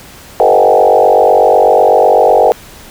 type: tone with frequency modulation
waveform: sine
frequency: 620 Hz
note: D#5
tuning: 6 cents flat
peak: -4 dBFS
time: 0.4-2.52 s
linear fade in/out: 0 ms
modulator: 48 Hz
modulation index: 4.1
effects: pink hiss -35 dBFS RMS until 2.9 s